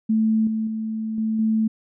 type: tone with level steps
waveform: sine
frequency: 220 Hz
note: A3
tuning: in tune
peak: -16 / -21 / -24 / -20 / -17 dBFS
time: 0.09-1.68 s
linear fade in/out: 10 ms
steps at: 0.47 / 0.67 / 1.18 / 1.39 s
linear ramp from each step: 2 ms
effects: none